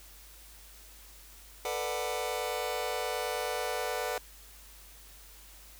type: chord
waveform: sawtooth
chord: B minor seventh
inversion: third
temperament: just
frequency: 444.5 / 493.9 / 592.7 / 740.8 Hz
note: A4 / B4 / D5 / F#5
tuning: +18 / 0 / +16 / +2 cents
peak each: -34 / -32 / -34 / -33 dBFS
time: 1.65-4.18 s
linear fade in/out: 2 ms
effects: added 50 Hz sine -54 dBFS peak until 5.79 s + white hiss -54 dBFS RMS until 5.79 s